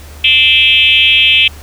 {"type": "tone with frequency modulation", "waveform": "sine", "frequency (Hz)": 2882, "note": "F#7", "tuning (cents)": -46, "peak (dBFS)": -5, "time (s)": [0.24, 1.48], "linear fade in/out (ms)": 5, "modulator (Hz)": 269, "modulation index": 1.9, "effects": ["added 74 Hz sine -31 dBFS peak until 1.62 s", "pink hiss -37 dBFS RMS until 1.62 s"]}